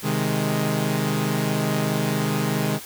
sawtooth chord, Ab major, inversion first, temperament equal, 130.81 / 155.56 / 207.7 Hz, C3 / Eb3 / Ab3, 0 / 0 / 0 cents, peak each -23 / -21 / -21 dBFS, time 0.02-2.8 s, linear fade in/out 50 ms, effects white hiss -39 dBFS RMS until 2.85 s

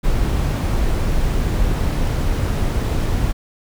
brown noise, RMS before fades -18 dBFS, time 0.03-3.33 s, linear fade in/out 20 ms, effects none

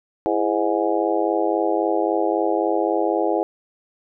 harmonic tone with a mistuned harmonic, 103.83 Hz, G#2, in tune, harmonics 3 / 4 / 5 / 6 / 7 / 8, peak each -23 / -24 / -25 / -26 / -26 / -27 dBFS, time 0.26-3.43 s, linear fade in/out 0 ms, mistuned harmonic 3, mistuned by +110 cents, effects none

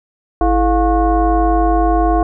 sine tone with frequency modulation, 329.6 Hz, E4, in tune, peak -10 dBFS, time 0.41-2.23 s, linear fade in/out 2 ms, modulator 380 Hz, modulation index 1.5, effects none

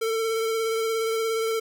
square tone with vibrato, 448.6 Hz, A4, 34 cents sharp, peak -24 dBFS, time 0.01-1.6 s, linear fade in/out 10 ms, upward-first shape triangle, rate 17 Hz, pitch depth 24 cents each way, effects none

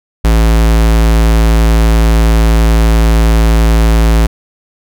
square tone, 55.5 Hz, A1, 16 cents sharp, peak -6 dBFS, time 0.24-4.27 s, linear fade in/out 10 ms, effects none

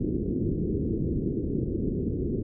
white low-pass noise, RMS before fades -28 dBFS, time 0-2.43 s, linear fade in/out 10 ms, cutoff 400 Hz, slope 48 dB/octave, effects none

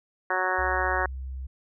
harmonic tone, 185 Hz, F#3, in tune, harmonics 2 / 3 / 4 / 5 / 6 / 7 / 8 / 9 / 10, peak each -34 / -33 / -31 / -32 / -31 / -36 / -31 / -31 / -33 dBFS, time 0.3-1.06 s, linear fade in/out 2 ms
sine tone, 65.41 Hz, C2, in tune, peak -32 dBFS, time 0.58-1.47 s, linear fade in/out 10 ms
effects none

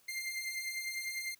sawtooth beating tone pair, 2093 / 2103 Hz, C7 / C7, 0 / +8 cents, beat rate 10 Hz, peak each -39 / -35 dBFS, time 0.08-1.35 s, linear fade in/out 10 ms, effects white hiss -67 dBFS RMS until 1.39 s

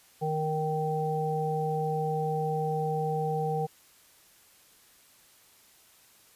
harmonic tone, 155.56 Hz, D#3, in tune, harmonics 1 / 3 / 5, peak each -31 / -31 / -31 dBFS, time 0.21-3.67 s, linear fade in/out 20 ms, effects white hiss -59 dBFS RMS until 6.35 s + resampled to 32000 Hz

